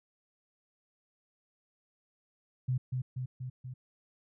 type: tone with echo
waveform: sine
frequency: 127.5 Hz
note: C3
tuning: 44 cents flat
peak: -27 dBFS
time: 2.68-2.78 s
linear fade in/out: 10 ms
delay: 240 ms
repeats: 4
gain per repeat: -3 dB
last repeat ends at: 3.74 s
effects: none